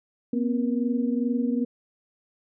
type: tone cluster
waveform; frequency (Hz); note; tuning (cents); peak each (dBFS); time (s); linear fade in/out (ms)
sine; 239 / 261.4 / 474.5; A#3 / C4 / A#4; +43 / -1 / +31; -24 / -27 / -33; 0.33-1.65; 5
effects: none